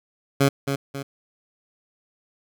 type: tone with echo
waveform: 15% pulse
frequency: 138.7 Hz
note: C#3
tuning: 1 cent sharp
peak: -9 dBFS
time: 0.4-0.49 s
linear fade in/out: 10 ms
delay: 270 ms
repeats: 2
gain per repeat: -7 dB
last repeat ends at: 1.03 s
effects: none